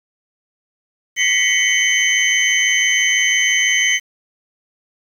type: tone cluster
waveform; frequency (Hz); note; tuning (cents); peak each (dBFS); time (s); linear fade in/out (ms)
sine; 1934 / 2040 / 2206 / 3038 / 6170; B6 / C7 / C#7 / F#7 / G8; -37 / -44 / -9 / +45 / -28; -19; 1.16-4; 50
effects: tanh soft clip ceiling -4 dBFS + 7-bit